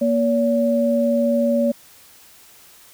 sine tone pair together, 236.1 / 569.4 Hz, A#3 / C#5, +22 / +46 cents, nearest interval octave + minor third, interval 1524 cents, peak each -18 dBFS, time 0.01-1.72 s, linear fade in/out 10 ms, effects white hiss -48 dBFS RMS until 2.93 s

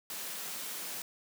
white high-pass noise, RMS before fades -40 dBFS, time 0.1-1.02 s, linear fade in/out 2 ms, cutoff 140 Hz, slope 96 dB/octave, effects none

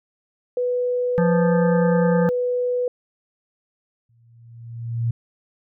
sine tone, 493.9 Hz, B4, in tune, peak -19 dBFS, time 0.57-2.88 s, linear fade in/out 2 ms
harmonic tone, 174.61 Hz, F3, in tune, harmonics 1 / 3 / 5 / 7 / 9 / 10, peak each -17 / -27 / -29 / -33 / -33 / -38 dBFS, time 1.18-2.29 s, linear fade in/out 0 ms
sine tone with exponential growth, 116.54 Hz, A#2, in tune, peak -17 dBFS, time 4.09-5.11 s, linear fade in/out 5 ms, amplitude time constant 220 ms
effects none

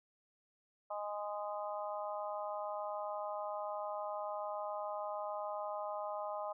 harmonic tone, 206.8 Hz, G#3, 7 cents flat, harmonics 3 / 4 / 5 / 6, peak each -41 / -43 / -45 / -47 dBFS, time 0.9-6.53 s, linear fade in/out 10 ms, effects none

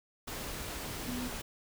sine tone in noise, 246.9 Hz, B3, in tune, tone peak -36 dBFS, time 1.07-1.28 s, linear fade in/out 10 ms, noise pink, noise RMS -40 dBFS, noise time 0.27-1.42 s, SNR +1 dB, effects none

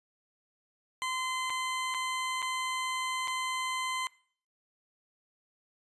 20% pulse tone with dropouts, 1031 Hz, C6, 26 cents flat, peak -26 dBFS, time 1.02-4.07 s, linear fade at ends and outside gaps 0 ms, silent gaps 1.498-1.503 / 1.941-1.946 / 2.42-2.426 / 3.275-3.28 s, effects noise-tail reverb RT60 0.5 s tail -22 dB re dry + resampled to 24000 Hz

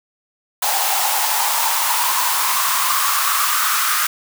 white noise with high-pass filter sweep, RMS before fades -18 dBFS, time 0.62-4.07 s, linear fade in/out 5 ms, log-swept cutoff 780 to 1300 Hz, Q 6.4, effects none

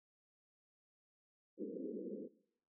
white band-pass noise, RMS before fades -45 dBFS, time 1.57-2.29 s, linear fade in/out 50 ms, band 190 to 500 Hz, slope 96 dB/octave, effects noise-tail reverb RT60 0.7 s tail -20 dB re dry

